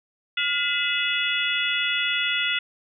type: tone cluster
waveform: sine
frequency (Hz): 1418 / 2022 / 2585 / 2884 / 3423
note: F6 / B6 / E7 / F#7 / A7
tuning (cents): +26 / +40 / -34 / -45 / -48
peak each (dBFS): -28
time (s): 0.37-2.59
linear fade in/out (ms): 5
effects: none